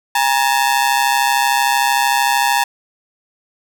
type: ring-modulated tone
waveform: sawtooth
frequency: 880 Hz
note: A5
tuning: in tune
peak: -6 dBFS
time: 0.15-2.64 s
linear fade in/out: 5 ms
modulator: 66.6 Hz
effects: none